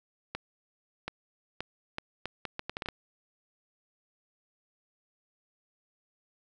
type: accelerating click train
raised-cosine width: 0.3 ms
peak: -18 dBFS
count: 12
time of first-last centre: 0.35-2.887 s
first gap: 730 ms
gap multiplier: 0.72
effects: none